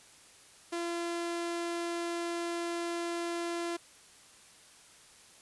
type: tone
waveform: sawtooth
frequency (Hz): 341.7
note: F4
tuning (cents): -38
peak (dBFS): -29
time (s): 0.72-3.77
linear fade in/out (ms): 10
effects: white hiss -57 dBFS RMS until 5.41 s + resampled to 24000 Hz